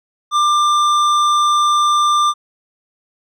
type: tone with hard clipping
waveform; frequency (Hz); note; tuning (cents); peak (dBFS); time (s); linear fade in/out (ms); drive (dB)
sine; 1190; D6; +22; -13; 0.31-2.34; 50; 11
effects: none